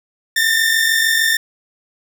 sawtooth tone pair together, 1769 / 1815.6 Hz, A6 / A#6, +9 / -46 cents, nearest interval unison, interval 45 cents, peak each -15 / -11 dBFS, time 0.36-1.37 s, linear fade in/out 5 ms, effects none

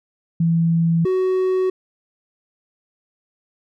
sine / triangle tone pair in turn, 166.2 / 373.1 Hz, E3 / F#4, +15 / +14 cents, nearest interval octave + major second, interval 1399 cents, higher second, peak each -14 dBFS, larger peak neither, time 0.4-1.05 / 1.05-1.7 s, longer neither, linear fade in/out 5 ms, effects none

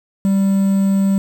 triangle tone with quantisation, 195.7 Hz, G3, 3 cents flat, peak -10 dBFS, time 0.25-1.18 s, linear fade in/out 0 ms, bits 6, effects none

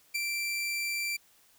sawtooth tone with ADSR envelope, 2349 Hz, D7, in tune, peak -23 dBFS, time 0.14-1.17 s, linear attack 16 ms, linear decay 9 ms, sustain -4 dB, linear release 11 ms, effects white hiss -63 dBFS RMS until 1.58 s

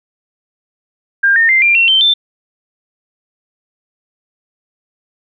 sine tone with pitch steps, 1600 / 1827.3 / 2087 / 2383 / 2722 / 3109 / 3551 Hz, G6 / A#6 / C7 / D7 / F7 / G7 / A7, +35 / -35 / -5 / +25 / -45 / -15 / +15 cents, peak -7 dBFS, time 1.23-2.14 s, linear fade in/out 10 ms, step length 130 ms, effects none

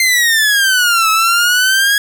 sawtooth exponential two-way sweep, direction down then up, 2100 to 1292 to 1666 Hz, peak -6 dBFS, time 0-1.98 s, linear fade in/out 2 ms, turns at 1.1 s, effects none

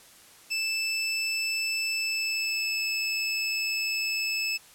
25% pulse tone with pitch glide, 2637 to 2614 Hz, E7 to E7, 0 to -15 cents, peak -23 dBFS, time 0.5-4.58 s, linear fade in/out 20 ms, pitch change -15 cents, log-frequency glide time 1.91-2.85 s, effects white hiss -53 dBFS RMS until 4.74 s + low-pass 12000 Hz 12 dB/octave

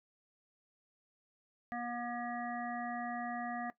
harmonic tone, 240 Hz, B3, 49 cents flat, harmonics 1 / 3 / 5 / 7 / 8, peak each -42 / -40 / -47 / -47 / -48 dBFS, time 1.72-3.7 s, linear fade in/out 0 ms, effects noise-tail reverb RT60 0.1 s tail -17 dB re dry

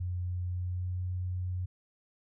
sine tone with pitch glide, 89.6 to 90.85 Hz, F2 to F#2, +45 to -31 cents, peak -31 dBFS, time 0-1.66 s, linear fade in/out 10 ms, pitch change +24 cents, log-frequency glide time 0.39-1.04 s, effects none

